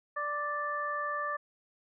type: harmonic tone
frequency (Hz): 587.3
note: D5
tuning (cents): 0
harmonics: 1 / 2 / 3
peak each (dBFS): -39 / -33 / -37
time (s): 0.16-1.37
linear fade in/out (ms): 10
effects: none